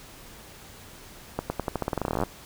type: accelerating click train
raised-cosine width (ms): 1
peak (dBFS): -12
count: 21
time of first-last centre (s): 1.39-2.236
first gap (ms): 110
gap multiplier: 0.88
effects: pink hiss -47 dBFS RMS until 2.45 s